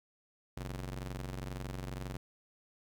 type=ring-modulated tone; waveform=sawtooth; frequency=92.5 Hz; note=F#2; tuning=in tune; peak=-32 dBFS; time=0.57-2.17 s; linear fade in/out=0 ms; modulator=35.2 Hz; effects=12-bit